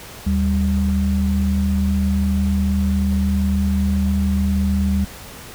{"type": "tone pair together", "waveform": "sine", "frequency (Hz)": [76.45, 196], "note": ["D#2", "G3"], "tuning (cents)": [-30, 0], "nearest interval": "octave + major third", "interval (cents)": 1630, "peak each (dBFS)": -18, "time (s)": [0.26, 5.05], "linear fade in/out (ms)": 10, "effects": ["pink hiss -37 dBFS RMS until 5.54 s"]}